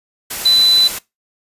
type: tone in noise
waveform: sine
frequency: 4000 Hz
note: B7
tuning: 21 cents sharp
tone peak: -8 dBFS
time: 0.45-0.88 s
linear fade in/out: 10 ms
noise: white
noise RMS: -24 dBFS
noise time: 0.3-0.99 s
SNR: +13 dB
effects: noise-tail reverb RT60 0.2 s tail -21 dB re dry + resampled to 32000 Hz